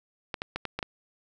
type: clicks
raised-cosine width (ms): 0.3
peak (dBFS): -15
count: 6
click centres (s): 0.342 / 0.419 / 0.56 / 0.653 / 0.79 / 0.828
effects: none